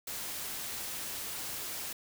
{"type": "noise", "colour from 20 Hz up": "white", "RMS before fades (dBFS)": -39, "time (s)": [0.07, 1.93], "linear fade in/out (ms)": 5, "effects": []}